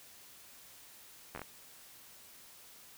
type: slowing click train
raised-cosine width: 0.5 ms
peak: -27 dBFS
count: 5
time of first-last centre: 1.35-1.417 s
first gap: 11 ms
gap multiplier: 1.29
effects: white hiss -56 dBFS RMS until 2.97 s